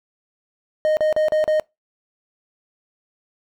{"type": "tone bursts", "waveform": "triangle", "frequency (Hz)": 618, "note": "D#5", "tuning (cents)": -12, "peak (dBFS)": -13, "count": 5, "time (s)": [0.85, 1.598], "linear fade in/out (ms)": 0, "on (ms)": 120, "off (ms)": 37, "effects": ["noise-tail reverb RT60 0.2 s tail -25 dB re dry"]}